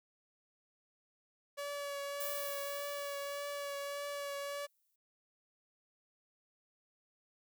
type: tone with vibrato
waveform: sawtooth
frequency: 569 Hz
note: C#5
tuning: 45 cents sharp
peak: -35 dBFS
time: 1.57-4.67 s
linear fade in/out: 20 ms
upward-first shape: triangle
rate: 1.7 Hz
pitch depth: 19 cents each way
type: noise with exponential decay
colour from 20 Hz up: violet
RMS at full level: -40 dBFS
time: 2.2-4.96 s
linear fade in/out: 5 ms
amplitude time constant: 600 ms
effects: none